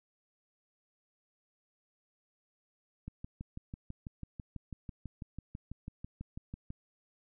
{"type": "click train", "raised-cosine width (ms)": 5, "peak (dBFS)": -29, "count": 23, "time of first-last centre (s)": [3.08, 6.704], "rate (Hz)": 6.07, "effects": []}